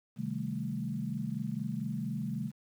sine chord, A half-diminished seventh, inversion first, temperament equal, 130.81 / 155.56 / 196 / 220 Hz, C3 / Eb3 / G3 / A3, 0 / 0 / 0 / 0 cents, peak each -39 / -39 / -38 / -37 dBFS, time 0.16-2.52 s, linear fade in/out 50 ms, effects 10-bit

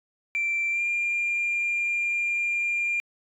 sine tone with pitch glide, 2349 to 2396 Hz, D7 to D7, 0 to +34 cents, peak -22 dBFS, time 0.35-3 s, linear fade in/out 0 ms, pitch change +34 cents, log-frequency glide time 0.71-0.82 s, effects tanh soft clip ceiling -20 dBFS

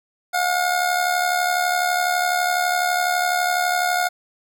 25% pulse tone with amplitude modulation, 718 Hz, F5, 48 cents sharp, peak -12 dBFS, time 0.33-4.09 s, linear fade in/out 20 ms, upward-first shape sine, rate 72 Hz, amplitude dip 55%, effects none

